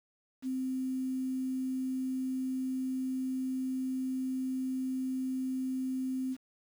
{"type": "tone with quantisation", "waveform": "sine", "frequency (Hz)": 260, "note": "C4", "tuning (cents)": -11, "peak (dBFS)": -31, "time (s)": [0.42, 6.37], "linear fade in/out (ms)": 50, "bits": 9, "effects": []}